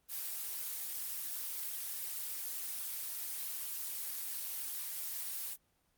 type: noise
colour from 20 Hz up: blue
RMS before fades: -40 dBFS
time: 0.08-5.57 s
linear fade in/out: 50 ms
effects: pink hiss -75 dBFS RMS until 5.97 s + Opus 24 kbps